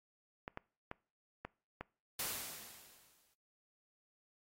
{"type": "clicks", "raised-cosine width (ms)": 0.5, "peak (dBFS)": -27, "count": 5, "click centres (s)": [0.479, 0.574, 0.914, 1.45, 1.81]}
{"type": "noise with exponential decay", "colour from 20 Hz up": "white", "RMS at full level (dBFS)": -37, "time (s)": [2.19, 3.34], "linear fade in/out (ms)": 5, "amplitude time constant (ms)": 250}
{"effects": ["noise-tail reverb RT60 0.4 s tail -23 dB re dry", "AAC 48 kbps"]}